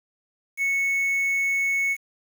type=tone with quantisation; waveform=triangle; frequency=2207 Hz; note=C#7; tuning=8 cents flat; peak=-19 dBFS; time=0.57-1.97 s; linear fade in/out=50 ms; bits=7; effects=none